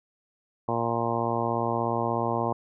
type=harmonic tone; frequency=116.7 Hz; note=A#2; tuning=2 cents sharp; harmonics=1 / 2 / 3 / 4 / 5 / 6 / 7 / 8 / 9; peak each=-33 / -33 / -33 / -33 / -33 / -33 / -33 / -33 / -33 dBFS; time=0.68-2.53 s; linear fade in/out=5 ms; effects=none